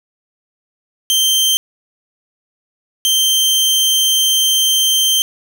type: tone pair in turn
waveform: sawtooth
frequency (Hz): 3136 / 3136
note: G7 / G7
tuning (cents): 0 / 0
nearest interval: unison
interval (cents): 0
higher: neither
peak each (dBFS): -8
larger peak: neither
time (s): 1.1-1.57 / 3.05-5.22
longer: second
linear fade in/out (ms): 0
effects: none